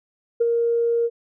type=tone with ADSR envelope; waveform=sine; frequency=467.6 Hz; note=A#4; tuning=5 cents sharp; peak=-13 dBFS; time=0.4-1.1 s; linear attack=13 ms; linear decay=22 ms; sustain=-4 dB; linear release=46 ms; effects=tanh soft clip ceiling -9 dBFS